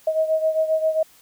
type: beating tone pair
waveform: sine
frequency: 632 / 639.5 Hz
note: D#5 / D#5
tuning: +27 / +47 cents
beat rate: 7.5 Hz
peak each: -19 / -24 dBFS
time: 0.07-1.03 s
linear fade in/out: 5 ms
effects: white hiss -53 dBFS RMS until 1.21 s